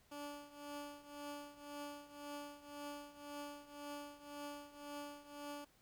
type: tone with tremolo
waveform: 15% pulse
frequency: 290 Hz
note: D4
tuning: 22 cents flat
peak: -38 dBFS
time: 0.11-5.65 s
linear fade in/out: 10 ms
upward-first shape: triangle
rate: 1.9 Hz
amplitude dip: 85%
effects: pink hiss -71 dBFS RMS until 5.81 s